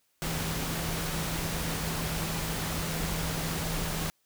sine tone in noise, 162.6 Hz, E3, 23 cents flat, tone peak -35 dBFS, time 0.22-4.1 s, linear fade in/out 0 ms, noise pink, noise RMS -33 dBFS, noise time 0.22-4.1 s, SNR -5 dB, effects white hiss -72 dBFS RMS until 4.25 s

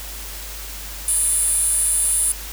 10% pulse tone with high-pass filter, 587.3 Hz, D5, in tune, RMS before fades -19 dBFS, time 1.08-2.32 s, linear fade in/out 2 ms, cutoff 10000 Hz, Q 8.7, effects added 50 Hz sine -34 dBFS peak until 2.52 s + white hiss -34 dBFS RMS until 2.52 s

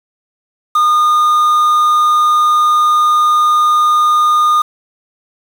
triangle tone with quantisation, 1220 Hz, D#6, 34 cents flat, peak -6 dBFS, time 0.75-4.62 s, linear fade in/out 5 ms, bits 5, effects none

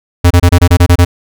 square tone bursts, 87.8 Hz, F2, 10 cents sharp, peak -3 dBFS, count 9, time 0.24-1.05 s, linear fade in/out 10 ms, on 66 ms, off 27 ms, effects none

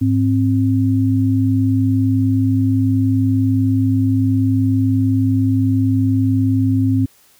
sine tone pair together, 104.8 / 264.1 Hz, G#2 / C4, +16 / +16 cents, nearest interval octave + major third, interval 1600 cents, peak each -15 dBFS, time 0.01-7.06 s, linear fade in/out 10 ms, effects white hiss -52 dBFS RMS until 7.39 s

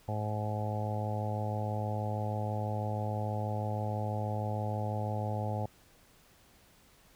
harmonic tone, 106.2 Hz, G#2, 39 cents sharp, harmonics 1 / 2 / 3 / 4 / 5 / 6 / 7 / 8, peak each -33 / -41 / -47 / -46 / -41 / -43 / -41 / -42 dBFS, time 0.08-5.66 s, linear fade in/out 5 ms, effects pink hiss -62 dBFS RMS until 7.15 s

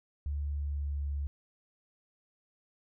sine tone with pitch glide, 72.3 to 71.26 Hz, D2 to C#2, -27 to +48 cents, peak -31 dBFS, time 0.26-1.27 s, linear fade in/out 0 ms, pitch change -25 cents, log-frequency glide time 0.51-1.07 s, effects none

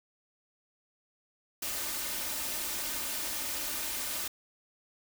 white noise with comb filter, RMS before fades -35 dBFS, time 1.62-4.28 s, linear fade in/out 5 ms, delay 3.3 ms, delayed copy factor +0.55, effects none

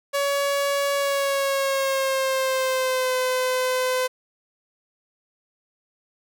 sawtooth tone with pitch glide, 563 to 510.3 Hz, C#5 to C5, +27 to -43 cents, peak -17 dBFS, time 0.13-4.08 s, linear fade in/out 20 ms, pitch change -170 cents, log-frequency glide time 0.95-3.15 s, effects none

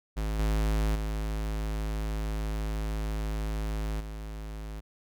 square tone with level steps, 53.1 Hz, G#1, 39 cents sharp, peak -29 / -25 / -30 / -37 dBFS, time 0.16-4.81 s, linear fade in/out 20 ms, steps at 0.39 / 0.95 / 4 s, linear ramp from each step 5 ms, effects none

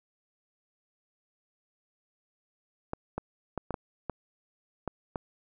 clicks, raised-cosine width 1 ms, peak -18 dBFS, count 8, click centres 2.934 / 3.18 / 3.577 / 3.707 / 3.742 / 4.097 / 4.877 / 5.158 s, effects none

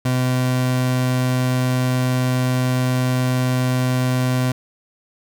30% pulse tone, 127.2 Hz, C3, 48 cents flat, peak -14 dBFS, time 0.05-4.52 s, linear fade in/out 5 ms, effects none

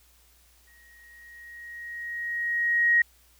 sine tone with exponential growth, 1886 Hz, A#6, 20 cents sharp, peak -16 dBFS, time 0.67-3.02 s, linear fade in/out 5 ms, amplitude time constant 510 ms, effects added 60 Hz sine -61 dBFS peak until 3.39 s + white hiss -61 dBFS RMS until 3.39 s

